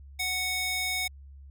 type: tone with high-pass filter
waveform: square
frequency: 740 Hz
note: F#5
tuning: in tune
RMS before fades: -30 dBFS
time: 0.19-1.08 s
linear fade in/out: 10 ms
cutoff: 2100 Hz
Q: 1.1
effects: added 69 Hz sine -45 dBFS peak until 1.5 s